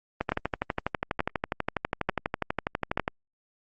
two click trains, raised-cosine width 0.5 ms, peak -10 / -11 dBFS, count 4 / 36, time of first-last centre 0.32-2.975 / 0.21-3.079 s, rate 1.13 / 12.2 Hz, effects Opus 32 kbps

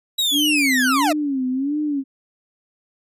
40% pulse linear sweep, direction down, 3900 to 589 Hz, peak -16 dBFS, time 0.18-1.13 s, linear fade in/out 10 ms
sine tone with vibrato, 277.2 Hz, C#4, in tune, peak -19 dBFS, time 0.31-2.04 s, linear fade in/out 50 ms, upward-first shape sine, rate 1.5 Hz, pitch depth 150 cents each way
effects resampled to 32000 Hz

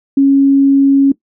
sine tone, 275.4 Hz, C#4, 11 cents flat, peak -5 dBFS, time 0.17-1.12 s, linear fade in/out 5 ms, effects noise-tail reverb RT60 0.1 s tail -19 dB re dry

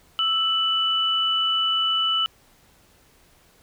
sine tone pair together, 1318.5 / 2978 Hz, E6 / F#7, 0 / +11 cents, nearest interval octave + major second, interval 1411 cents, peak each -26 / -20 dBFS, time 0.19-2.26 s, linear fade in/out 0 ms, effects pink hiss -57 dBFS RMS until 3.62 s

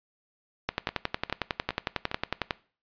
two click trains, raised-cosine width 0.3 ms, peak -16 / -10 dBFS, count 4 / 21, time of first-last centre 0.89-2.114 / 0.69-2.508 s, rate 2.45 / 11 Hz, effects noise-tail reverb RT60 0.4 s tail -20 dB re dry + resampled to 11025 Hz

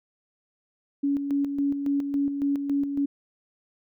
sine tone with tremolo, 281.6 Hz, C#4, 27 cents sharp, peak -21 dBFS, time 1.03-3.06 s, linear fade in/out 10 ms, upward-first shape square, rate 3.6 Hz, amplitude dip 50%, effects none

